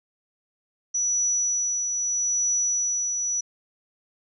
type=tone with tremolo; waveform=sine; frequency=5900 Hz; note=F#8; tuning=6 cents flat; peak=-20 dBFS; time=0.94-3.41 s; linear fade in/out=10 ms; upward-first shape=triangle; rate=0.79 Hz; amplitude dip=40%; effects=none